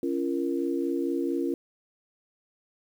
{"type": "chord", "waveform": "sine", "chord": "Bb minor", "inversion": "first", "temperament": "equal with one note detuned", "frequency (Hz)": [277.2, 341.6, 466.2], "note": ["Db4", "F4", "Bb4"], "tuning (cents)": [0, -38, 0], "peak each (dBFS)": [-29, -28, -34], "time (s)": [0.03, 1.54], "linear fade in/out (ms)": 2, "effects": ["9-bit"]}